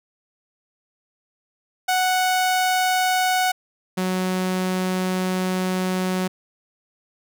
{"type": "tone pair in turn", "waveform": "sawtooth", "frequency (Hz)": [740, 185], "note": ["F#5", "F#3"], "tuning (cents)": [0, 0], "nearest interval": "2 octaves", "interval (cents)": 2400, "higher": "first", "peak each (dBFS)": [-14, -17], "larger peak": "first", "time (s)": [[1.88, 3.52], [3.97, 6.28]], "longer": "second", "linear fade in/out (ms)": 10, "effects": []}